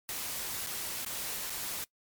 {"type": "noise with dropouts", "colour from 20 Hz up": "white", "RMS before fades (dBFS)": -37, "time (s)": [0.09, 1.84], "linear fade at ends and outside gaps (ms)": 0, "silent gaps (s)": [[0.664, 0.67], [1.048, 1.063], [1.497, 1.503]], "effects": ["noise-tail reverb RT60 0.1 s tail -22 dB re dry", "MP3 96 kbps"]}